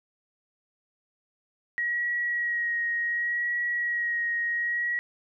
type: tone with vibrato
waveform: sine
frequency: 1900 Hz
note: A#6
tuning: 33 cents sharp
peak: -25 dBFS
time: 1.78-4.99 s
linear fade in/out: 0 ms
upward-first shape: sine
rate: 0.68 Hz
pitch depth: 19 cents each way
effects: none